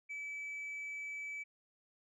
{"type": "tone", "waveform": "sine", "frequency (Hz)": 2300, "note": "D7", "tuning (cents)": -37, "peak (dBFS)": -38, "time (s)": [0.09, 1.44], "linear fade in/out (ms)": 20, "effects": ["tanh soft clip ceiling -39 dBFS"]}